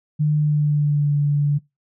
sine tone with pitch glide, 150.7 to 145.15 Hz, D3 to D3, +45 to -20 cents, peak -15 dBFS, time 0.19-1.59 s, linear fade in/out 20 ms, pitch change -65 cents, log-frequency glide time 0.32-1.15 s, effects noise-tail reverb RT60 0.2 s tail -22 dB re dry

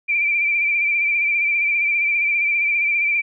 sine tone with vibrato, 2349 Hz, D7, in tune, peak -16 dBFS, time 0.08-3.22 s, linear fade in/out 20 ms, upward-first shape sine, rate 15 Hz, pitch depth 42 cents each way, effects none

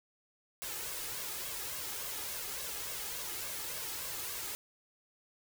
white noise with flanger, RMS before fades -40 dBFS, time 0.62-4.55 s, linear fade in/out 0 ms, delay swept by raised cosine 1.8 to 2.41 ms, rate 3.5 Hz, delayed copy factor +0.55, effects none

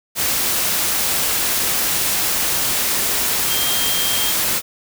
sine tone in noise, 3198 Hz, G7, 34 cents sharp, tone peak -23 dBFS, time 3.47-4.34 s, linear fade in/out 50 ms, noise white, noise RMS -19 dBFS, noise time 0.15-4.62 s, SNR -7 dB, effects none

